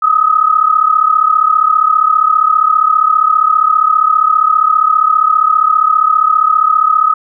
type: tone pair together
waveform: sine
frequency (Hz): 1244.5 / 1279.5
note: D#6 / D#6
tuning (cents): 0 / +48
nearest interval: unison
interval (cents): 48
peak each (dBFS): -10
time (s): 0.02-7.14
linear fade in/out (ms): 10
effects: none